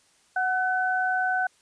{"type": "tone pair together", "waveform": "sine", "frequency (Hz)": [740, 1510.2], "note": ["F#5", "F#6"], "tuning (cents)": [0, 35], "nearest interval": "octave", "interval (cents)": 1235, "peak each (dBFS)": -25, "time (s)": [0.36, 1.47], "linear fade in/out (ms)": 5, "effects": ["white hiss -62 dBFS RMS until 1.61 s", "resampled to 22050 Hz"]}